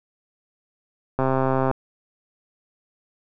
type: click train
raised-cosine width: 1 ms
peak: -8 dBFS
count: 70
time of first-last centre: 1.19-1.713 s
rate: 132 Hz
effects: none